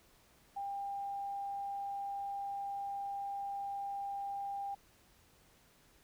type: tone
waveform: sine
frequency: 798 Hz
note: G5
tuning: 31 cents sharp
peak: -37 dBFS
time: 0.56-4.75 s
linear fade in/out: 10 ms
effects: pink hiss -66 dBFS RMS until 6.03 s